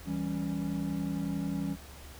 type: chord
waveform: triangle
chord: C# diminished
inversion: first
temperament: equal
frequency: 164.81 / 196 / 277.2 Hz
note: E3 / G3 / C#4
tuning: 0 / 0 / 0 cents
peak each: -33 dBFS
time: 0.05-1.77 s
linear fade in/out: 50 ms
effects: added 71 Hz sine -48 dBFS peak until 2.19 s + pink hiss -51 dBFS RMS until 2.19 s